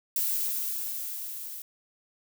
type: noise with level ramp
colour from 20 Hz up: violet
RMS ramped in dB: -27 to -40 dBFS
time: 0.16-1.62 s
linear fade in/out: 2 ms
effects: none